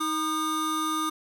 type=tone pair together; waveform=square; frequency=315.4 / 1220 Hz; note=D#4 / D#6; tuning=+24 / -34 cents; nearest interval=octave + major seventh; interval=2342 cents; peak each=-31 / -28 dBFS; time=0-1.1 s; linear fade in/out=10 ms; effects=none